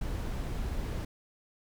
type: noise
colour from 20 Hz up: brown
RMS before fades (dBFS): -34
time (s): 0.01-1.05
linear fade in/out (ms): 5
effects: none